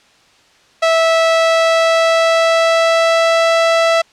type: tone with pitch glide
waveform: sawtooth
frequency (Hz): 655 to 661.5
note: E5 to E5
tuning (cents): -11 to +6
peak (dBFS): -6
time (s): 0.82-4.02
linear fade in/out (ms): 10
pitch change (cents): +17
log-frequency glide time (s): 1.28-3.55
effects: white hiss -50 dBFS RMS until 4.12 s + low-pass 5000 Hz 12 dB/octave